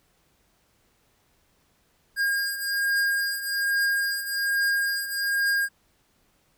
square beating tone pair, 1618 / 1619.2 Hz, G#6 / G#6, -46 / -44 cents, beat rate 1.2 Hz, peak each -25 / -30 dBFS, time 2.16-5.69 s, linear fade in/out 50 ms, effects pink hiss -66 dBFS RMS until 6.57 s

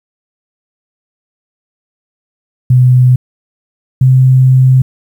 sine tone pair in turn, 126.3 / 129.85 Hz, B2 / C3, +39 / -13 cents, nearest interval unison, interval 48 cents, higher second, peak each -3 dBFS, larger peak neither, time 2.7-3.16 / 4.01-4.82 s, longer second, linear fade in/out 5 ms, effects 7-bit

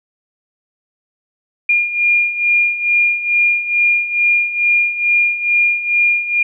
sine beating tone pair, 2413 / 2415.3 Hz, D7 / D7, +46 / +48 cents, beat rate 2.3 Hz, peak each -18 / -13 dBFS, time 1.69-6.43 s, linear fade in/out 5 ms, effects none

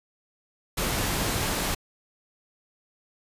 pink noise, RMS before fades -27 dBFS, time 0.77-1.75 s, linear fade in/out 10 ms, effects resampled to 32000 Hz

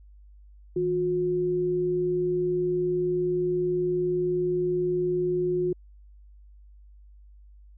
sine tone pair together, 160.87 / 360 Hz, E3 / F#4, -42 / -47 cents, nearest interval octave + major second, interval 1395 cents, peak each -33 / -23 dBFS, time 0.76-5.73 s, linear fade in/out 5 ms, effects added 50 Hz sine -48 dBFS peak until 7.77 s

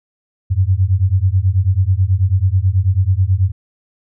sine beating tone pair, 90 / 99.2 Hz, F#2 / G2, -47 / +21 cents, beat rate 9.2 Hz, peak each -14 dBFS, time 0.5-3.52 s, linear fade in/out 20 ms, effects none

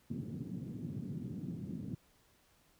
white band-pass noise, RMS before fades -42 dBFS, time 0.1-1.95 s, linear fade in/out 5 ms, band 120 to 230 Hz, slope 24 dB/octave, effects pink hiss -69 dBFS RMS until 2.79 s

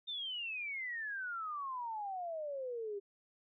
sine exponential sweep, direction down, 3652 to 393.4 Hz, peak -38 dBFS, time 0.07-3 s, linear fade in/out 20 ms, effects none

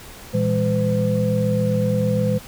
sine tone cluster, 115.2 / 163.5 / 202.2 / 506 Hz, A#2 / E3 / G#3 / B4, -20 / -14 / -46 / +42 cents, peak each -22 / -24 / -22 / -22 dBFS, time 0.33-2.39 s, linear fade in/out 20 ms, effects pink hiss -40 dBFS RMS until 2.47 s

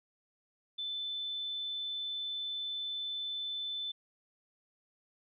sine tone, 3520 Hz, A7, in tune, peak -35 dBFS, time 0.78-3.92 s, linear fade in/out 10 ms, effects none

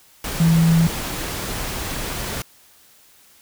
sine tone in noise, 164.81 Hz, E3, in tune, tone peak -12 dBFS, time 0.4-0.87 s, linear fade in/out 2 ms, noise pink, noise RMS -27 dBFS, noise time 0.24-2.42 s, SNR +12 dB, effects white hiss -52 dBFS RMS until 3.41 s

